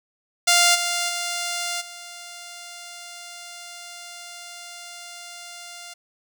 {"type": "tone with level steps", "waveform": "5% pulse", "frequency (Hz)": 698.5, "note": "F5", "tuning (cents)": 0, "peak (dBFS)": [-3, -11, -14, -26], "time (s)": [0.47, 5.94], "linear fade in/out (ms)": 10, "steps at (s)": [0.74, 1.08, 1.8], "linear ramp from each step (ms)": 20, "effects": []}